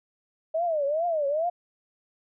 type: tone with vibrato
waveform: sine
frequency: 624 Hz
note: D#5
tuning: 5 cents sharp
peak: -23 dBFS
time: 0.54-1.5 s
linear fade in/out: 10 ms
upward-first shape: triangle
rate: 2.4 Hz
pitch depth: 230 cents each way
effects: none